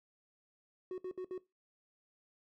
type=tone bursts; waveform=triangle; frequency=369 Hz; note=F#4; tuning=5 cents flat; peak=-35 dBFS; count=4; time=0.91-1.379 s; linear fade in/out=2 ms; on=70 ms; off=63 ms; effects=noise-tail reverb RT60 0.2 s tail -19 dB re dry + tanh soft clip ceiling -32 dBFS